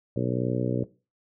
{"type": "harmonic tone", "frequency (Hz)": 61.74, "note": "B1", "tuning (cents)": 0, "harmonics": [2, 3, 4, 5, 6, 7, 8, 9], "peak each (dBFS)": [-29, -31, -32, -33, -34, -34, -35, -36], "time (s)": [0.16, 0.84], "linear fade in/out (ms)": 5, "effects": ["noise-tail reverb RT60 0.3 s tail -18 dB re dry"]}